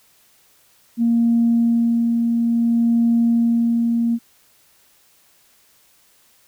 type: tone with tremolo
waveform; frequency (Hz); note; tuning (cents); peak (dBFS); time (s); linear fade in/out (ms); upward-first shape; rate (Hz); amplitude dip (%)
sine; 233.1; A#3; 0; -12; 0.97-4.19; 50; sine; 0.58; 30
effects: tanh soft clip ceiling -8 dBFS + white hiss -56 dBFS RMS until 6.47 s